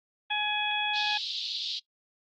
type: harmonic tone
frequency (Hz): 840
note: G#5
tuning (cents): +19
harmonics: 1 / 2 / 3 / 4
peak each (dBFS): -32 / -34 / -31 / -31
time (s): 0.3-1.18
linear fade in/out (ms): 10
type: band-pass noise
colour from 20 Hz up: white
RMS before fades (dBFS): -34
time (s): 0.94-1.8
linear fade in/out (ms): 20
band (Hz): 3200 to 4500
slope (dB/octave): 48
effects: noise-tail reverb RT60 0.1 s tail -20 dB re dry + Opus 24 kbps